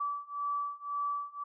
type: beating tone pair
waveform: sine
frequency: 1153 / 1154.9 Hz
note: D6 / D6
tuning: -32 / -29 cents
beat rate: 1.9 Hz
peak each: -36 / -35 dBFS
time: 0-1.44 s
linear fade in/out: 10 ms
effects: none